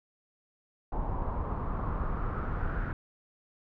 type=noise with low-pass filter sweep; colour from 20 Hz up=brown; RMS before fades=-32 dBFS; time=0.92-2.93 s; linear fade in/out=2 ms; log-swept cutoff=930 to 1500 Hz; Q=4; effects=none